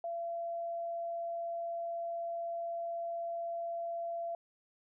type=tone; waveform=sine; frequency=679 Hz; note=F5; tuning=49 cents flat; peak=-35 dBFS; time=0.04-4.35 s; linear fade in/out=2 ms; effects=none